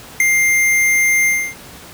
square tone with ADSR envelope, 2100 Hz, C7, 6 cents sharp, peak -7 dBFS, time 0.2-1.55 s, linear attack 3 ms, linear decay 6 ms, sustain -5 dB, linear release 280 ms, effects pink hiss -37 dBFS RMS until 1.93 s + high-pass 60 Hz 12 dB/octave

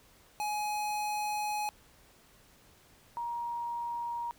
square / sine tone pair in turn, 840 / 944.9 Hz, G#5 / A#5, +19 / +23 cents, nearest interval major second, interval 204 cents, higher second, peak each -32 / -33 dBFS, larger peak first, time 0.4-1.69 / 3.17-4.31 s, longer first, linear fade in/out 0 ms, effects pink hiss -61 dBFS RMS until 4.38 s

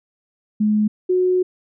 sine tone pair in turn, 212 / 366.1 Hz, G#3 / F#4, +36 / -18 cents, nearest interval major sixth, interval 946 cents, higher second, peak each -14 dBFS, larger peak neither, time 0.6-0.88 / 1.09-1.43 s, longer second, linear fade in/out 10 ms, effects none

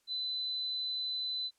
sine tone, 4014 Hz, B7, 27 cents sharp, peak -33 dBFS, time 0.07-1.51 s, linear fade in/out 50 ms, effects white hiss -74 dBFS RMS until 1.58 s + low-pass 10000 Hz 12 dB/octave

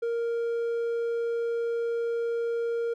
sine tone with hard clipping, 466.2 Hz, A#4, in tune, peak -27 dBFS, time 0.02-2.94 s, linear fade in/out 10 ms, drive 3 dB, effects none

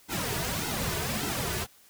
pink noise with flanger, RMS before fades -31 dBFS, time 0.08-1.67 s, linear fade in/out 50 ms, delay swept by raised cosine 1.7 to 3.8 ms, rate 1.7 Hz, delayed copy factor -0.85, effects white hiss -58 dBFS RMS until 1.89 s

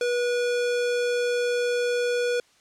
square tone, 485.6 Hz, B4, 29 cents flat, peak -23 dBFS, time 0.01-2.4 s, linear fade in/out 2 ms, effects white hiss -60 dBFS RMS until 2.6 s + low-pass 7000 Hz 12 dB/octave

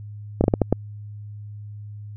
slowing click train, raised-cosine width 2 ms, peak -3 dBFS, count 6, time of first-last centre 0.41-0.726 s, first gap 30 ms, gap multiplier 1.38, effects added 104 Hz sine -34 dBFS peak until 2.16 s

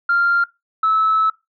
sine tone pair in turn, 1392 / 1302.9 Hz, F6 / E6, -6 / -21 cents, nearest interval minor second, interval 115 cents, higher first, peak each -12 dBFS, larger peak neither, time 0.09-0.44 / 0.83-1.3 s, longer second, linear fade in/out 5 ms, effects noise-tail reverb RT60 0.2 s tail -20 dB re dry + tanh soft clip ceiling -9 dBFS

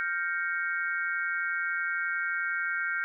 sine chord, G half-diminished seventh, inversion third, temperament equal, 1396.9 / 1568 / 1864.7 / 2217 Hz, F6 / G6 / Bb6 / Db7, 0 / 0 / 0 / 0 cents, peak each -32 / -31 / -37 / -37 dBFS, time 0-3.04 s, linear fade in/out 0 ms, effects none

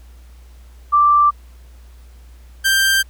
sine / sawtooth tone pair in turn, 1174.7 / 1576.8 Hz, D6 / G6, 0 / +10 cents, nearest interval perfect fourth, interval 510 cents, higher second, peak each -9 / -9 dBFS, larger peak neither, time 0.92-1.31 / 2.64-3.03 s, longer neither, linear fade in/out 20 ms, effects added 60 Hz sine -39 dBFS peak until 3.09 s + pink hiss -54 dBFS RMS until 3.09 s

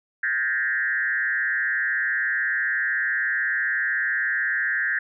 sine tone with frequency modulation, 1713 Hz, A6, 47 cents flat, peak -21 dBFS, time 0.23-4.99 s, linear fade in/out 5 ms, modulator 134 Hz, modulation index 1.4, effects none

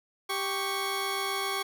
15% pulse tone pair together, 392 / 1108.7 Hz, G4 / C#6, 0 / 0 cents, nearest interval octave + tritone, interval 1800 cents, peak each -26 / -25 dBFS, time 0.29-1.63 s, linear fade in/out 10 ms, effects none

